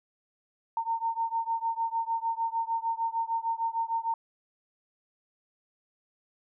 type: beating tone pair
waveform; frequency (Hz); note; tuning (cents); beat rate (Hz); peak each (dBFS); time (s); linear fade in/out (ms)
sine; 910 / 916.6; A#5 / A#5; -42 / -29; 6.6; -30 / -31; 0.77-4.14; 2
effects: none